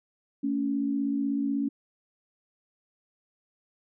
sine tone pair together, 223.8 / 280 Hz, A3 / C#4, +30 / +18 cents, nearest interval major third, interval 388 cents, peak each -31 / -26 dBFS, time 0.43-1.69 s, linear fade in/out 10 ms, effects none

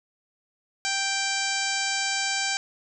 harmonic tone, 784 Hz, G5, in tune, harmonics 1 / 2 / 3 / 4 / 5 / 6 / 7 / 8 / 9 / 10, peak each -33 / -31 / -31 / -35 / -36 / -33 / -35 / -35 / -35 / -37 dBFS, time 0.85-2.57 s, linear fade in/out 0 ms, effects none

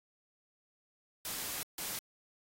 white noise bursts at uneven times, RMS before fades -39 dBFS, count 2, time 1.25-1.63 / 1.78-1.99 s, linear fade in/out 2 ms, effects AAC 48 kbps

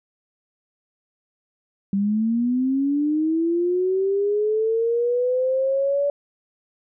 sine linear sweep, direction up, 194.3 to 575 Hz, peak -18 dBFS, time 1.93-6.1 s, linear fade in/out 2 ms, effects none

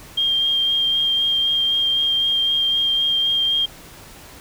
sine tone with vibrato, 3203 Hz, G7, 37 cents sharp, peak -16 dBFS, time 0.17-3.66 s, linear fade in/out 10 ms, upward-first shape sine, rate 3.9 Hz, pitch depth 13 cents each way, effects pink hiss -42 dBFS RMS until 4.4 s

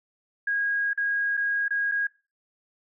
sine tone with dropouts, 1639 Hz, G#6, 23 cents flat, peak -23 dBFS, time 0.47-2.07 s, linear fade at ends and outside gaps 5 ms, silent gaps 0.933-0.975 / 1.37-1.374 / 1.682-1.706 / 1.915-1.919 s, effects noise-tail reverb RT60 0.3 s tail -19 dB re dry

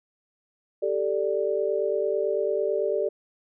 sine chord, G suspended second, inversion none, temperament just, 392 / 441 / 588 Hz, G4 / A4 / D5, 0 / +4 / +2 cents, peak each -27 / -27 / -27 dBFS, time 0.82-3.09 s, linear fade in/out 10 ms, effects none

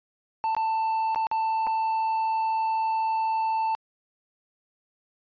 triangle tone with dropouts, 888 Hz, A5, 16 cents sharp, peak -21 dBFS, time 0.44-3.75 s, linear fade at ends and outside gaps 0 ms, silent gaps 0.549-0.566 / 1.147-1.159 / 1.269-1.314 / 1.668-1.672 s, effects resampled to 11025 Hz

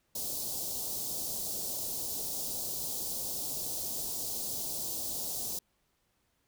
white band-stop noise, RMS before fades -36 dBFS, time 0.15-5.59 s, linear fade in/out 5 ms, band 760 to 4300 Hz, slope 24 dB/octave, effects pink hiss -75 dBFS RMS until 6.47 s

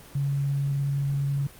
sine tone, 140 Hz, C#3, 18 cents sharp, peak -23 dBFS, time 0.15-1.47 s, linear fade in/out 5 ms, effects pink hiss -48 dBFS RMS until 1.59 s + Opus 24 kbps

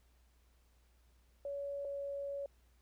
sine tone pair in turn, 564 / 561.6 Hz, C#5 / C#5, +30 / +22 cents, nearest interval unison, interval 8 cents, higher first, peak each -38 / -38 dBFS, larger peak neither, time 1.45-1.85 / 1.85-2.46 s, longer second, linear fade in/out 2 ms, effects added 60 Hz sine -66 dBFS peak until 2.81 s + pink hiss -75 dBFS RMS until 2.81 s

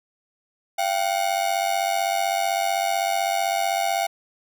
45% pulse ring-modulated tone, 733 Hz, F#5, 16 cents flat, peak -18 dBFS, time 0.78-4.07 s, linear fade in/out 10 ms, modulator 47.9 Hz, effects none

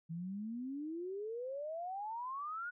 sine exponential sweep, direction up, 159.7 to 1480 Hz, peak -39 dBFS, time 0.09-2.71 s, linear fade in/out 20 ms, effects none

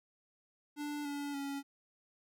square tone with pitch steps, 293.7 / 286.3 / 279.1 Hz, D4 / D4 / C#4, 0 / -44 / +12 cents, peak -38 dBFS, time 0.76-1.63 s, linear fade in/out 50 ms, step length 290 ms, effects none

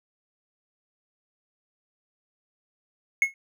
triangle tone with exponential decay, 2177 Hz, C#7, 32 cents flat, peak -12 dBFS, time 3.22-3.34 s, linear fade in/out 1 ms, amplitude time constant 24 ms, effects none

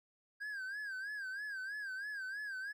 triangle tone with vibrato, 1610 Hz, G6, 46 cents sharp, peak -38 dBFS, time 0.4-2.73 s, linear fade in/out 20 ms, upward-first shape sine, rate 3.1 Hz, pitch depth 110 cents each way, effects none

